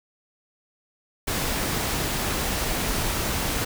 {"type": "noise", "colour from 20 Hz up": "pink", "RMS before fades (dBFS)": -26, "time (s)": [1.27, 3.65], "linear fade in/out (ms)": 10, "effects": []}